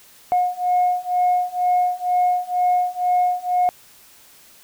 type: beating tone pair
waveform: sine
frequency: 720 / 722.1 Hz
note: F#5 / F#5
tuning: -47 / -42 cents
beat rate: 2.1 Hz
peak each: -19 / -18 dBFS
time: 0.32-3.69 s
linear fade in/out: 0 ms
effects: tanh soft clip ceiling -11 dBFS + white hiss -49 dBFS RMS until 4.63 s